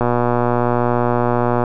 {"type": "click train", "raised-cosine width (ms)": 1, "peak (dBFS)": -3, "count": 198, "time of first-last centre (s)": [0.01, 1.638], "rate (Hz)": 121, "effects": []}